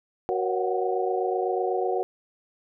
sine tone cluster, 371.7 / 472.6 / 554 / 731 / 759 Hz, F#4 / A#4 / C#5 / F#5 / F#5, +8 / +24 / -1 / -21 / +44 cents, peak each -27 / -29 / -33 / -29 / -34 dBFS, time 0.29-2.03 s, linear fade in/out 0 ms, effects none

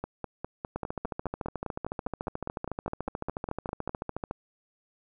two click trains, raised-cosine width 1 ms, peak -19 / -18 dBFS, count 20 / 50, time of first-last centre 0.04-3.894 / 0.76-4.311 s, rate 4.93 / 13.8 Hz, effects none

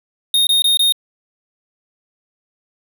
square tone bursts, 3700 Hz, A#7, 14 cents flat, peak -12 dBFS, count 4, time 0.34-0.923 s, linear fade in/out 2 ms, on 130 ms, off 21 ms, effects none

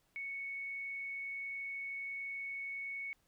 sine tone with frequency modulation, 2217 Hz, C#7, in tune, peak -39 dBFS, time 0.16-3.13 s, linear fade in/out 0 ms, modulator 21.4 Hz, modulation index 0.37, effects pink hiss -75 dBFS RMS until 3.27 s

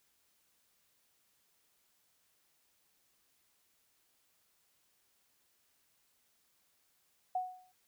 sine tone with exponential decay, 737 Hz, F#5, 7 cents flat, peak -29 dBFS, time 7.35-7.72 s, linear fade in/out 5 ms, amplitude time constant 79 ms, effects white hiss -74 dBFS RMS until 7.87 s

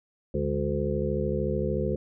harmonic tone with a mistuned harmonic, 73.42 Hz, D2, in tune, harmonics 1 / 2 / 3 / 5 / 6 / 7, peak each -32 / -32 / -32 / -32 / -32 / -32 dBFS, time 0.34-1.96 s, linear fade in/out 5 ms, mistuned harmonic 3, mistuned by -84 cents, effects none

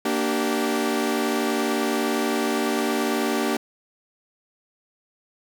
sawtooth chord, G minor, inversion first, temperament equal with one note detuned, 233.1 / 293.7 / 385.7 Hz, Bb3 / D4 / G4, 0 / 0 / -28 cents, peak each -22 dBFS, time 0.05-3.57 s, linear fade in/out 5 ms, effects none

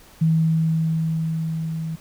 sine tone with level ramp, 161.1 Hz, E3, 39 cents flat, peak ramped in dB -14 to -25 dBFS, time 0.21-1.96 s, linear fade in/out 10 ms, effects pink hiss -49 dBFS RMS until 2 s

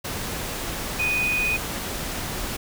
sine tone in noise, 2484 Hz, D#7, 3 cents flat, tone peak -21 dBFS, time 0.99-1.57 s, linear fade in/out 10 ms, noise pink, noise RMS -30 dBFS, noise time 0.04-2.57 s, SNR +6 dB, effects none

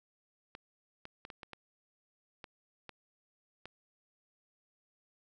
clicks, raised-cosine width 0.3 ms, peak -29 dBFS, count 9, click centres 0.551 / 1.054 / 1.251 / 1.302 / 1.432 / 1.533 / 2.442 / 2.893 / 3.656 s, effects none

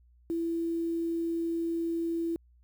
sine tone with quantisation, 333.5 Hz, E4, 20 cents sharp, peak -28 dBFS, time 0.3-2.36 s, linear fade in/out 0 ms, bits 9, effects added 60 Hz sine -58 dBFS peak until 2.63 s

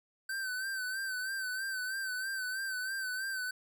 square tone with vibrato, 1539 Hz, G6, 32 cents flat, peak -35 dBFS, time 0.29-3.51 s, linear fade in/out 5 ms, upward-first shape sine, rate 3.1 Hz, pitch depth 53 cents each way, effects 12-bit

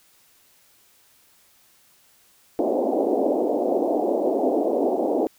pink band-pass noise, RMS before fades -22 dBFS, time 2.59-5.27 s, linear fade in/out 0 ms, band 260 to 740 Hz, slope 48 dB/octave, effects white hiss -58 dBFS RMS until 5.38 s

